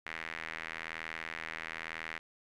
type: tone with band-pass filter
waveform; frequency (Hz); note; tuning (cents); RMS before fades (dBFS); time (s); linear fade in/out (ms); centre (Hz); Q
sawtooth; 81; E2; -30; -42; 0.06-2.19; 5; 2000; 3
effects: none